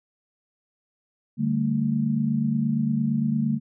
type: chord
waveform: sine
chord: D suspended fourth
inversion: none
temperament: equal with one note detuned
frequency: 146.83 / 196 / 224.6 Hz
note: D3 / G3 / A3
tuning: 0 / 0 / +36 cents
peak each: -26 / -28 / -23 dBFS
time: 1.37-3.6 s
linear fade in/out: 50 ms
effects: none